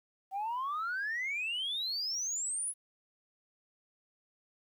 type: exponential sweep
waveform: sine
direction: up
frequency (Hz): 754 to 10548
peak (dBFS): -31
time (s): 0.31-2.74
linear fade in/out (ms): 50
effects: tanh soft clip ceiling -30 dBFS + 11-bit